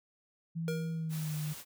sine tone with pitch glide, 164.81 to 152.01 Hz, E3 to D#3, 0 to -40 cents, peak -33 dBFS, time 0.55-1.54 s, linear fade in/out 20 ms, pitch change -140 cents, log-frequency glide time 0.91-1.35 s
square tone with exponential decay, 473.5 Hz, A#4, 27 cents sharp, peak -33 dBFS, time 0.68-1.19 s, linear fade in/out 1 ms, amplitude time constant 110 ms
white noise, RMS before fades -46 dBFS, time 1.09-1.65 s, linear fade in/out 50 ms
effects none

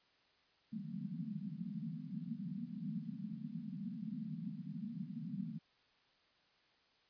white band-pass noise, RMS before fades -44 dBFS, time 0.72-5.59 s, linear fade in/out 10 ms, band 150 to 240 Hz, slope 96 dB/octave, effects white hiss -72 dBFS RMS until 7.09 s + resampled to 11025 Hz

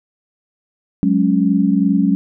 sine chord, F# suspended second, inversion none, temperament equal, 185 / 207.7 / 277.2 Hz, F#3 / G#3 / C#4, 0 / 0 / 0 cents, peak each -16 dBFS, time 1.03-2.15 s, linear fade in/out 0 ms, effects none

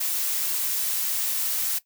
blue noise, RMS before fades -26 dBFS, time 0-1.79 s, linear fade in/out 10 ms, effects noise-tail reverb RT60 0.1 s tail -17 dB re dry

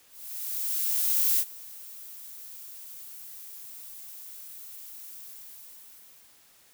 violet noise with ADSR envelope, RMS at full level -23 dBFS, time 0.09-6.49 s, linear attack 1300 ms, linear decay 56 ms, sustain -21 dB, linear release 1300 ms, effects white hiss -59 dBFS RMS until 6.73 s

